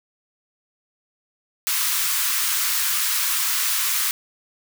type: high-pass noise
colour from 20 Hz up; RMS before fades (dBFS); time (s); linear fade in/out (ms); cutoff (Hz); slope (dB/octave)
white; -22; 1.67-4.11; 0; 1000; 48
effects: none